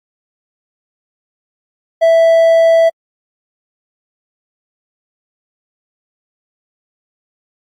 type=tone; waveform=triangle; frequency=659.3 Hz; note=E5; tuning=in tune; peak=-4 dBFS; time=2.01-2.9 s; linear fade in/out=20 ms; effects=AAC 64 kbps